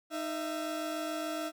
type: tone pair together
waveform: 30% pulse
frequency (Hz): 311 / 669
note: D#4 / E5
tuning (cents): -1 / +25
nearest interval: octave + minor second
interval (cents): 1326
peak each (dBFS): -34 / -34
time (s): 0.1-1.52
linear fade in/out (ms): 50
effects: none